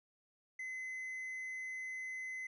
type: tone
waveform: triangle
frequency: 2040 Hz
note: C7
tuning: 44 cents flat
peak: -39 dBFS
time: 0.59-2.47 s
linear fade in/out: 5 ms
effects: resampled to 24000 Hz